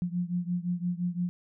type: beating tone pair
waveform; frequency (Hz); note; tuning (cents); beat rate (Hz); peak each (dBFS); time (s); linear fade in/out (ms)
sine; 174.61 / 180.41; F3 / F#3; 0 / -43; 5.8; -30 / -32; 0.02-1.29; 0
effects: none